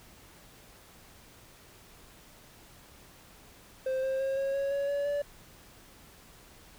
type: tone with pitch steps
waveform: triangle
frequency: 523.3 / 530.6 / 538 / 545.5 / 553.1 / 560.9 / 568.7 / 576.6 Hz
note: C5 / C5 / C5 / C#5 / C#5 / C#5 / C#5 / D5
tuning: 0 / +24 / +48 / -28 / -4 / +20 / +44 / -32 cents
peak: -26 dBFS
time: 3.86-5.22 s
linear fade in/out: 5 ms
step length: 170 ms
effects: pink hiss -55 dBFS RMS until 6.78 s